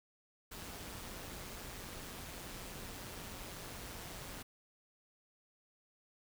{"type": "noise with amplitude modulation", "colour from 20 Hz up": "pink", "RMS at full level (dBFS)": -45, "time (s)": [0.51, 4.43], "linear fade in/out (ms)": 10, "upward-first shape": "sine", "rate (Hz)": 183, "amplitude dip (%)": 50, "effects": []}